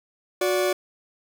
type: tone pair together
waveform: 40% pulse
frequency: 365.4 / 580 Hz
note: F#4 / D5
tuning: -22 / -22 cents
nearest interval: minor sixth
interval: 800 cents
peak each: -22 / -23 dBFS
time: 0.41-0.73 s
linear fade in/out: 5 ms
effects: none